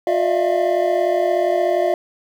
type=tone cluster; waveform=triangle; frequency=356.6 / 599 / 652 / 689 Hz; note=F4 / D5 / E5 / F5; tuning=+36 / +34 / -19 / -24 cents; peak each=-19 dBFS; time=0.07-1.94 s; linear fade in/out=2 ms; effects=8-bit